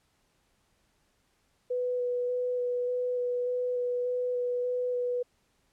sine tone with vibrato, 493.9 Hz, B4, in tune, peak -27 dBFS, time 1.7-5.23 s, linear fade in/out 10 ms, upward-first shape square, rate 1.7 Hz, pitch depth 9 cents each way, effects pink hiss -71 dBFS RMS until 5.72 s + low-pass 11000 Hz 12 dB/octave

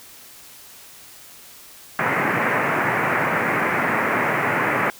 white band-pass noise, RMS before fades -21 dBFS, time 1.99-4.9 s, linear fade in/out 0 ms, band 110 to 2200 Hz, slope 48 dB/octave, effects white hiss -44 dBFS RMS until 4.99 s

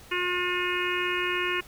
harmonic tone, 358.4 Hz, F4, 45 cents sharp, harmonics 1 / 3 / 4 / 5 / 6 / 7 / 8, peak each -31 / -33 / -34 / -33 / -35 / -32 / -34 dBFS, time 0.11-1.61 s, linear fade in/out 10 ms, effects pink hiss -50 dBFS RMS until 1.67 s

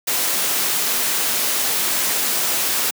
white noise, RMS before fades -20 dBFS, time 0.07-2.91 s, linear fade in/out 10 ms, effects high-pass 200 Hz 12 dB/octave

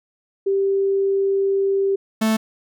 sine / 45% pulse tone pair in turn, 392 / 220 Hz, G4 / A3, 0 / 0 cents, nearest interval minor seventh, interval 1000 cents, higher first, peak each -16 dBFS, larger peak neither, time 0.46-1.96 / 2.21-2.37 s, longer first, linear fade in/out 10 ms, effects none

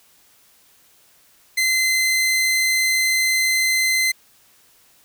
sawtooth tone, 2062 Hz, C7, 26 cents flat, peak -13 dBFS, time 1.57-4.12 s, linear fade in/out 10 ms, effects white hiss -55 dBFS RMS until 5.04 s

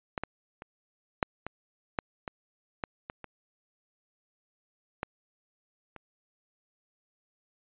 clicks, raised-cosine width 0.5 ms, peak -16 / -17 / -27 / -8 / -20 / -12 / -20 / -16 / -22 / -26 / -16 / -29 dBFS, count 12, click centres 0.178 / 0.236 / 0.621 / 1.228 / 1.466 / 1.988 / 2.278 / 2.838 / 3.099 / 3.243 / 5.031 / 5.963 s, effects resampled to 8000 Hz

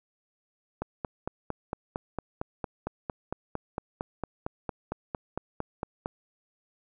click train, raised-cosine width 1 ms, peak -17 dBFS, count 24, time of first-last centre 0.82-6.059 s, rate 4.39 Hz, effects none

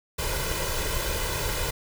pink noise with comb filter, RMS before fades -28 dBFS, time 0.18-1.71 s, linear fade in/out 10 ms, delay 2 ms, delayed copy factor +0.75, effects none

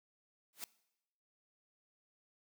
white noise with exponential growth, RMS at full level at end -39 dBFS, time 0.53-0.64 s, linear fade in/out 1 ms, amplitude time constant 23 ms, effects noise-tail reverb RT60 0.9 s tail -21 dB re dry + high-pass 200 Hz 12 dB/octave

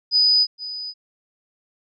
sine tone with echo, 4978 Hz, D#8, in tune, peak -13 dBFS, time 0.11-0.47 s, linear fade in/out 50 ms, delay 470 ms, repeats 1, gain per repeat -15 dB, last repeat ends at 0.94 s, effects none

